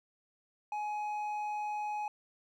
sine tone with hard clipping, 840 Hz, G#5, 19 cents sharp, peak -35 dBFS, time 0.72-2.08 s, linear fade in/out 2 ms, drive 5 dB, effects none

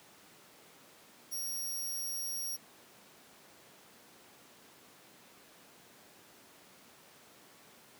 15% pulse tone, 5630 Hz, F8, 13 cents sharp, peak -30 dBFS, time 1.31-2.57 s, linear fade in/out 20 ms, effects pink hiss -58 dBFS RMS until 7.99 s + high-pass 200 Hz 12 dB/octave

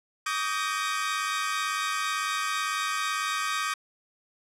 sawtooth chord, Eb major seventh, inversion third, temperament equal with one note detuned, 1146.5 / 1244.5 / 1568 / 1864.7 Hz, D6 / Eb6 / G6 / Bb6, -42 / 0 / 0 / 0 cents, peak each -28 / -27 / -31 / -32 dBFS, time 0.26-3.74 s, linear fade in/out 5 ms, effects low-pass 10000 Hz 12 dB/octave

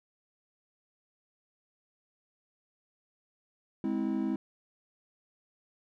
triangle chord, Ab augmented, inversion none, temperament just, 207.7 / 259.6 / 324.5 Hz, Ab3 / C4 / E4, 0 / -13 / -27 cents, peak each -31 dBFS, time 3.84-4.36 s, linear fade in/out 2 ms, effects none

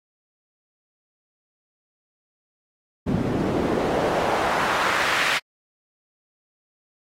pink noise with band-pass filter sweep, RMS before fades -23 dBFS, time 3.06-5.39 s, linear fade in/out 20 ms, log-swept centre 200 to 2200 Hz, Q 1.3, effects AAC 48 kbps

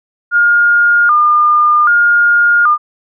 sine tone with vibrato, 1309 Hz, E6, 13 cents flat, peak -6 dBFS, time 0.31-2.78 s, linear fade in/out 50 ms, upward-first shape square, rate 0.64 Hz, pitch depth 140 cents each way, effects none

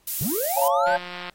violet noise, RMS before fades -26 dBFS, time 0.07-0.68 s, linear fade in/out 5 ms
triangle linear sweep, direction up, 109 to 1599 Hz, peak -23 dBFS, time 0.21-0.96 s, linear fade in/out 0 ms
sine chord, Db augmented, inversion none, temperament equal, 554.4 / 698.5 / 880 Hz, Db5 / F5 / A5, 0 / 0 / 0 cents, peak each -23 dBFS, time 0.56-0.98 s, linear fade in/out 20 ms
click train, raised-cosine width 0.3 ms, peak -19 dBFS, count 77, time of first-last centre 0.87-1.297 s, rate 178 Hz
effects pink hiss -62 dBFS RMS until 1.34 s + AAC 48 kbps

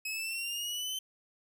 sawtooth exponential sweep, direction up, 2553 to 3087 Hz, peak -31 dBFS, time 0.05-0.99 s, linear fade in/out 5 ms, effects none

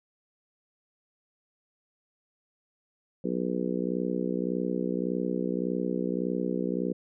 harmonic tone, 61.74 Hz, B1, in tune, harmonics 3 / 4 / 5 / 6 / 7 / 8, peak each -32 / -33 / -34 / -35 / -35 / -36 dBFS, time 3.24-6.93 s, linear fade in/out 5 ms, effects none

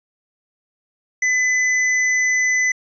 square tone, 2009 Hz, B6, 29 cents sharp, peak -16 dBFS, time 1.22-2.72 s, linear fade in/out 5 ms, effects resampled to 16000 Hz

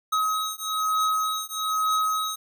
square beating tone pair, 1271 / 1272.1 Hz, D#6 / D#6, +36 / +38 cents, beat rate 1.1 Hz, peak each -27 dBFS, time 0.12-2.36 s, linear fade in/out 10 ms, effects none

